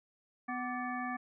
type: harmonic tone with a mistuned harmonic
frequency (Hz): 249.3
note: B3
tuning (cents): +16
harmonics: 1 / 3 / 5 / 7 / 9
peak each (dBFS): -39 / -40 / -41 / -42 / -48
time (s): 0.48-1.17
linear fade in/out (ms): 10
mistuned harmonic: 5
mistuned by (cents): -110
effects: none